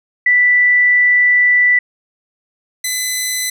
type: tone pair in turn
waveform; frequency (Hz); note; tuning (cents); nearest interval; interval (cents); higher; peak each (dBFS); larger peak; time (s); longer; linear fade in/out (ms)
sine / 10% pulse; 1974 / 2012; B6 / B6; -1 / +32; unison; 33; second; -8; neither; 0.26-1.79 / 2.84-3.5; first; 5
effects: none